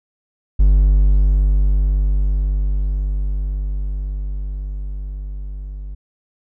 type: tone with level ramp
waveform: triangle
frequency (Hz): 49.07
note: G1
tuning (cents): +2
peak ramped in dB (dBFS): -6 to -25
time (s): 0.59-5.95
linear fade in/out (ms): 10
effects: none